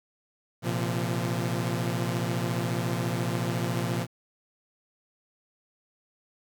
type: chord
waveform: sawtooth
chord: Bb suspended second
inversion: none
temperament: equal with one note detuned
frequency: 116.54 / 130.81 / 171.42 Hz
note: Bb2 / C3 / F3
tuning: 0 / 0 / -32 cents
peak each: -26 / -29 / -27 dBFS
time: 0.62-4.07 s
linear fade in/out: 50 ms
effects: 9-bit